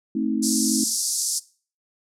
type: chord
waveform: sine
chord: A diminished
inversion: none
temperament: just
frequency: 220 / 264 / 316.8 Hz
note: A3 / C4 / Eb4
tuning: 0 / +16 / +31 cents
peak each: -25 / -25 / -26 dBFS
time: 0.15-0.84 s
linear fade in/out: 5 ms
type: band-pass noise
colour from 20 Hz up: pink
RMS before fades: -25 dBFS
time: 0.42-1.4 s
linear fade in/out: 20 ms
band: 4900 to 11000 Hz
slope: 48 dB/octave
effects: noise-tail reverb RT60 0.4 s tail -20 dB re dry